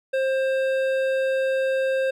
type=tone with hard clipping; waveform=sine; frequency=530 Hz; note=C5; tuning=22 cents sharp; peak=-22 dBFS; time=0.13-2.11 s; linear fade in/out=10 ms; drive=11 dB; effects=none